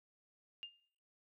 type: tone with exponential decay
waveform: sine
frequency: 2814 Hz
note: F7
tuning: 12 cents sharp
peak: -40 dBFS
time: 0.63-0.8 s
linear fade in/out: 0 ms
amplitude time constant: 35 ms
effects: noise-tail reverb RT60 0.6 s tail -20 dB re dry